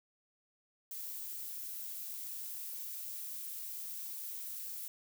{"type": "noise", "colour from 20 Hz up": "violet", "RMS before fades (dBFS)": -43, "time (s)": [0.91, 4.88], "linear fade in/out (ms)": 2, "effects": []}